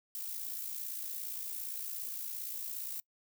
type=noise with amplitude modulation; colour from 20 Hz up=violet; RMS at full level=-38 dBFS; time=0.15-3 s; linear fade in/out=0 ms; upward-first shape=sine; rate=57.4 Hz; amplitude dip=50%; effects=noise-tail reverb RT60 0.1 s tail -25 dB re dry